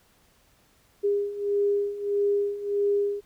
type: beating tone pair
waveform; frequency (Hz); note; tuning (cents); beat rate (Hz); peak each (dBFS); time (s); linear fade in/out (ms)
sine; 404.7 / 406.3; G#4 / G#4; -45 / -38; 1.6; -28 / -24; 1.03-3.21; 20
effects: pink hiss -62 dBFS RMS until 3.25 s